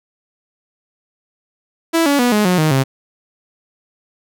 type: tone with pitch steps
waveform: sawtooth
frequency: 330 / 284 / 244.4 / 210.3 / 180.98 / 155.74 / 134.02 Hz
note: E4 / C#4 / B3 / G#3 / F#3 / D#3 / C3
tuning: +2 / +42 / -18 / +22 / -38 / +2 / +42 cents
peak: -8 dBFS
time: 1.93-2.84 s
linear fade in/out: 20 ms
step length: 130 ms
effects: none